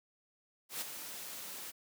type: noise with ADSR envelope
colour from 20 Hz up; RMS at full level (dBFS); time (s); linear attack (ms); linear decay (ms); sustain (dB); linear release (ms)
white; -37; 0.69-1.72; 120; 20; -8; 24
effects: high-pass 150 Hz 12 dB/octave